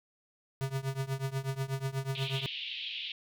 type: tone with tremolo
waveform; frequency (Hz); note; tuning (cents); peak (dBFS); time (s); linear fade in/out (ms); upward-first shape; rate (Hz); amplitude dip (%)
square; 134.7; C#3; -49; -29; 0.61-2.46; 0; triangle; 8.2; 95
type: band-pass noise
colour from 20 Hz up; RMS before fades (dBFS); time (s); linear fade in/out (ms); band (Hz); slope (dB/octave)
pink; -39; 2.15-3.12; 2; 2600 to 3700; 48
effects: none